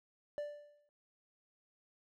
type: tone with exponential decay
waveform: triangle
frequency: 587.3 Hz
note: D5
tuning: in tune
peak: -33 dBFS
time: 0.38-0.89 s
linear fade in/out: 0 ms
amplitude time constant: 110 ms
effects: none